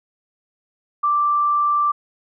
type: tone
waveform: sine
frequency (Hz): 1174.7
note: D6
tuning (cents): 0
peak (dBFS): -15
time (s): 1.03-1.92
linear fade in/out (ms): 10
effects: none